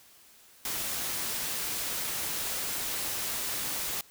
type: noise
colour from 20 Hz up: white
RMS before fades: -33 dBFS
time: 0.65-4.01 s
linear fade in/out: 2 ms
effects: white hiss -57 dBFS RMS until 4.1 s